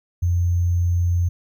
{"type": "tone with sample-and-hold", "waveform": "sine", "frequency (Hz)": 87.31, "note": "F2", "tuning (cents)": 0, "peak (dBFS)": -16, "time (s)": [0.22, 1.29], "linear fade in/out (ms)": 10, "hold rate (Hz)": 6300, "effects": []}